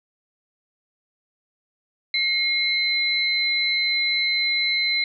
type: tone pair together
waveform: sine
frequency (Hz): 2146 / 4051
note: C7 / B7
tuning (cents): +43 / +43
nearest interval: major seventh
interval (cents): 1100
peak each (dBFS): -22 / -22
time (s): 2.14-5.04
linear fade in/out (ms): 2
effects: none